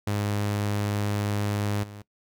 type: tone with level steps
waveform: sawtooth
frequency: 103 Hz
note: G#2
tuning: 14 cents flat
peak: -21 / -36 dBFS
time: 0.07-2.02 s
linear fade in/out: 5 ms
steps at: 1.83 s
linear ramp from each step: 5 ms
effects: noise-tail reverb RT60 0.1 s tail -20 dB re dry